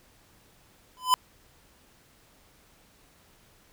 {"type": "tone with exponential growth", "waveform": "square", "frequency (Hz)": 1010, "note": "B5", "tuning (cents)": 39, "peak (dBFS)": -15, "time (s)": [0.97, 1.14], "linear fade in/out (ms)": 0, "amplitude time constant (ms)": 36, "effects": ["pink hiss -60 dBFS RMS until 3.72 s"]}